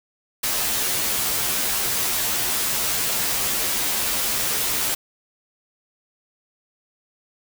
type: noise with comb filter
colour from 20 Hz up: white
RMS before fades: -23 dBFS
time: 0.43-4.95 s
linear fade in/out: 10 ms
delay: 12 ms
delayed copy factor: -1
effects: none